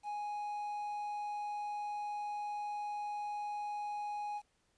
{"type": "tone with quantisation", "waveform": "triangle", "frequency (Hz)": 830.6, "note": "G#5", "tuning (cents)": 0, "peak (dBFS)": -35, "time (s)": [0.03, 4.42], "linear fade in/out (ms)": 50, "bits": 10, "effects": ["pink hiss -75 dBFS RMS until 4.77 s", "resampled to 22050 Hz"]}